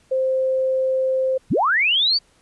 sine tone, 523.3 Hz, C5, in tune, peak -17 dBFS, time 0.11-1.38 s, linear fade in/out 10 ms
sine linear sweep, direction up, 64.6 to 4699 Hz, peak -15 dBFS, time 1.5-2.19 s, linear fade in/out 20 ms
effects pink hiss -58 dBFS RMS until 2.41 s + resampled to 24000 Hz

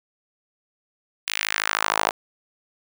sawtooth tone with high-pass filter sweep, 53.1 Hz, G#1, 39 cents sharp, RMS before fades -24 dBFS, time 1.27-2.11 s, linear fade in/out 5 ms, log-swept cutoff 2700 to 750 Hz, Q 1.8, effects none

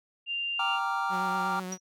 sine tone, 2789 Hz, F7, 3 cents flat, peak -29 dBFS, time 0.26-0.8 s, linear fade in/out 50 ms
triangle chord, G minor seventh, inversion none, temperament equal with one note detuned, 784 / 932.3 / 1174.7 / 1390.5 Hz, G5 / Bb5 / D6 / F6, 0 / 0 / 0 / -8 cents, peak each -31 dBFS, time 0.59-1.6 s, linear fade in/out 5 ms
sawtooth tone with vibrato, 185 Hz, F#3, in tune, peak -31 dBFS, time 1.09-1.78 s, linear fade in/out 50 ms, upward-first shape sine, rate 8.3 Hz, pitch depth 25 cents each way
sine tone with exponential decay, 5790 Hz, F#8, 38 cents flat, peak -30 dBFS, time 1.72-1.8 s, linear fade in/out 5 ms, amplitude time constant 17 ms
effects none

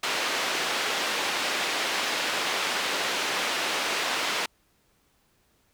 white band-pass noise, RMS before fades -28 dBFS, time 0.03-4.46 s, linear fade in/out 5 ms, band 310 to 3500 Hz, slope 12 dB/octave, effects pink hiss -67 dBFS RMS until 5.73 s

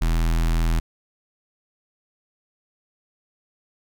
square tone with notch filter, 41.2 Hz, E1, in tune, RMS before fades -20 dBFS, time 0.01-0.8 s, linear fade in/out 10 ms, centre 500 Hz, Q 1.3, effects none

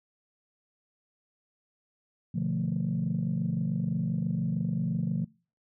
sine chord, B half-diminished seventh, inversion none, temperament equal with one note detuned, 123.47 / 146.83 / 172.81 / 220 Hz, B2 / D3 / F3 / A3, 0 / 0 / -18 / 0 cents, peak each -34 / -32 / -29 / -33 dBFS, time 2.34-5.25 s, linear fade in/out 10 ms, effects noise-tail reverb RT60 0.4 s tail -26 dB re dry + tanh soft clip ceiling -20 dBFS

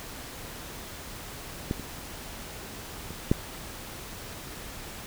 clicks, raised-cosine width 3 ms, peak -14 / -26 / -25 / -7 dBFS, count 4, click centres 1.711 / 1.797 / 3.106 / 3.315 s, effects pink hiss -41 dBFS RMS until 5.06 s

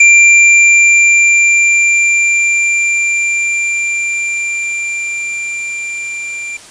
square tone with level ramp, 2370 Hz, D7, 15 cents sharp, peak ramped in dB -3 to -21 dBFS, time 0-6.57 s, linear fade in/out 5 ms, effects white hiss -36 dBFS RMS until 6.7 s + resampled to 22050 Hz

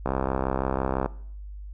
click train, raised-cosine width 1 ms, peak -11 dBFS, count 67, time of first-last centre 0.06-1.06 s, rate 66 Hz, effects noise-tail reverb RT60 0.6 s tail -20 dB re dry + added 50 Hz sine -36 dBFS peak until 1.73 s

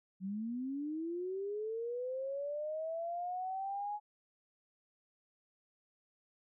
sine linear sweep, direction up, 183 to 841 Hz, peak -36 dBFS, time 0.2-4 s, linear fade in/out 50 ms, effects none

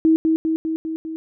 sine tone with echo, 320.8 Hz, E4, 47 cents flat, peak -11 dBFS, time 0.05-0.16 s, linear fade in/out 0 ms, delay 200 ms, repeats 5, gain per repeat -3 dB, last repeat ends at 1.16 s, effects none

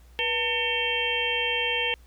harmonic tone with a mistuned harmonic, 450 Hz, A4, 39 cents sharp, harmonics 1 / 2 / 4 / 5 / 6 / 7, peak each -32 / -34 / -34 / -31 / -28 / -29 dBFS, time 0.19-1.94 s, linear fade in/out 0 ms, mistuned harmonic 1, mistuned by +130 cents, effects added 60 Hz sine -49 dBFS peak until 2.06 s + pink hiss -61 dBFS RMS until 2.06 s

